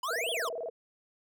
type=exponential two-way sweep; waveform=square; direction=up then down; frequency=967 to 3487 to 967 Hz; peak=-32 dBFS; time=0.03-0.49 s; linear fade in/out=5 ms; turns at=0.31 s
type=tone with vibrato; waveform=sine; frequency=558 Hz; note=C#5; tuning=11 cents sharp; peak=-34 dBFS; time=0.08-0.7 s; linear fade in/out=10 ms; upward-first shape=square; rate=19 Hz; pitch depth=280 cents each way
effects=none